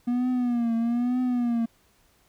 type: tone with vibrato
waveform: triangle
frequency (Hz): 240.4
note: B3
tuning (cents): -46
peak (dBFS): -20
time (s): 0.07-1.66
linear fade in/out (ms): 10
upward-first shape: triangle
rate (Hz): 1.1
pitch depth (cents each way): 95
effects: pink hiss -63 dBFS RMS until 2.28 s